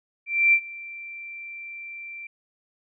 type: tone with ADSR envelope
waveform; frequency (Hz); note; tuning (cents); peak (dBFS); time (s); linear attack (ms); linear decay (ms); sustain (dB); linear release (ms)
sine; 2352; D7; +2; -13; 0.26-2.27; 270; 69; -22; 4
effects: none